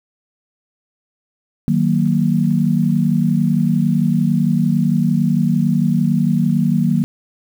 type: chord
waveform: sine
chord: D# minor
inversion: none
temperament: just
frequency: 155.56 / 186.68 / 233.3 Hz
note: D#3 / F#3 / A#3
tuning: 0 / +16 / +2 cents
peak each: -17 dBFS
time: 1.68-7.04 s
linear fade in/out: 0 ms
effects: 7-bit